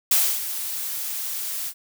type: noise with ADSR envelope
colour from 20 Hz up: blue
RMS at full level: -17 dBFS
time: 0.11-1.74 s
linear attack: 4 ms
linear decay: 280 ms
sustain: -12 dB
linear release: 71 ms
effects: none